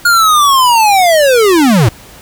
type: linear sweep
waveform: square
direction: down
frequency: 1439 to 97.1 Hz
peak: -6 dBFS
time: 0.05-1.89 s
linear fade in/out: 5 ms
effects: pink hiss -36 dBFS RMS until 2.21 s